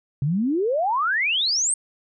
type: exponential sweep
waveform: sine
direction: up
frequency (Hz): 131 to 8870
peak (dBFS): -19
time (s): 0.22-1.74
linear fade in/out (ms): 2
effects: none